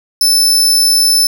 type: tone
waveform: sawtooth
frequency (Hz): 5274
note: E8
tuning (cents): 0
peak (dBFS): -5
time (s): 0.21-1.27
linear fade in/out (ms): 2
effects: none